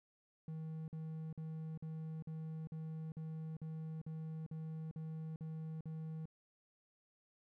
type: tone bursts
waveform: triangle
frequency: 158.9 Hz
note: D#3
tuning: 37 cents sharp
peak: -40 dBFS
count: 13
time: 0.48-6.256 s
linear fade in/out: 2 ms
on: 400 ms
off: 48 ms
effects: none